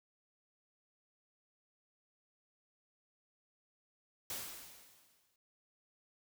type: noise with exponential decay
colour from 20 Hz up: white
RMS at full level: -40 dBFS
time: 4.3-5.36 s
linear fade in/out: 2 ms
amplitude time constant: 230 ms
effects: none